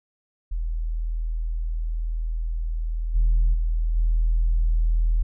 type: tone with level steps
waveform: sine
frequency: 40.51 Hz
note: E1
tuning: 29 cents flat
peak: -23 / -14 / -19 / -16 dBFS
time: 0.51-5.23 s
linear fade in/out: 10 ms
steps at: 3.14 / 3.53 / 3.95 s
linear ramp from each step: 20 ms
effects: tanh soft clip ceiling -13 dBFS